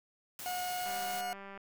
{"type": "noise", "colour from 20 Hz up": "white", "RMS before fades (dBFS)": -44, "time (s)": [0.39, 1.21], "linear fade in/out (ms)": 2}
{"type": "tone", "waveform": "40% pulse", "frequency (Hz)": 724, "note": "F#5", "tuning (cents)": -38, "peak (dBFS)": -34, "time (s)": [0.46, 1.33], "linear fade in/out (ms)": 0}
{"type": "click train", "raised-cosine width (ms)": 0.5, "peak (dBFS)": -33, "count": 142, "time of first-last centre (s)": [0.86, 1.576], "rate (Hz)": 197}
{"effects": []}